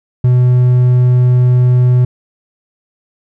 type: tone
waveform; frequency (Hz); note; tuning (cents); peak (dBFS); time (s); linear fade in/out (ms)
triangle; 124.7; B2; +17; -4; 0.24-2.05; 5
effects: none